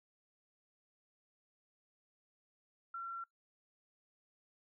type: tone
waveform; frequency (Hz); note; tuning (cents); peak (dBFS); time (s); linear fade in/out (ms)
sine; 1362; F6; -44; -40; 2.94-3.24; 5
effects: noise-tail reverb RT60 0.1 s tail -20 dB re dry